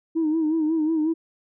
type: tone with vibrato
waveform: sine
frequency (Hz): 316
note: D#4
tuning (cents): +27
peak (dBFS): -18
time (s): 0.15-1.14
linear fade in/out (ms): 20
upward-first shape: sine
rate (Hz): 5.5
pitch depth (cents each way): 69
effects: tanh soft clip ceiling -16 dBFS